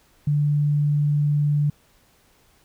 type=tone; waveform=sine; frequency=146.83 Hz; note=D3; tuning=in tune; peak=-17 dBFS; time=0.27-1.7 s; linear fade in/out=5 ms; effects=pink hiss -59 dBFS RMS until 2.64 s